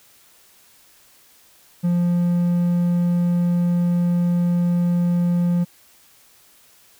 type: tone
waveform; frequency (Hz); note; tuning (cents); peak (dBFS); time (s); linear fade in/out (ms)
triangle; 174.61; F3; 0; -14; 1.83-5.65; 20
effects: white hiss -53 dBFS RMS until 6.99 s